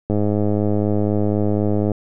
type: click train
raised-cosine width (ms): 2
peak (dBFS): -7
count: 190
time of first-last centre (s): 0.1-1.917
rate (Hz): 104
effects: none